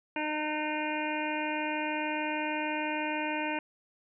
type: harmonic tone with a mistuned harmonic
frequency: 304.4 Hz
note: D#4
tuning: 38 cents flat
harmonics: 1 / 2 / 3 / 5 / 6 / 7 / 8 / 9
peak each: -35 / -38 / -35 / -40 / -43 / -43 / -38 / -41 dBFS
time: 0.16-3.59 s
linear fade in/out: 2 ms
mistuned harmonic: 9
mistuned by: +22 cents
effects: none